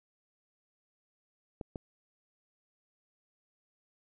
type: clicks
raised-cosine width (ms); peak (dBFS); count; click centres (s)
2; -25; 2; 1.612 / 1.758
effects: none